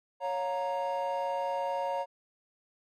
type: chord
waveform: triangle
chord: Bb minor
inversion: first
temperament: equal with one note detuned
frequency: 554.4 / 712.3 / 932.3 Hz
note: Db5 / F5 / Bb5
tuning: 0 / +34 / 0 cents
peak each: -31 / -34 / -31 dBFS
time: 0.2-2.06 s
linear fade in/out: 50 ms
effects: tanh soft clip ceiling -20 dBFS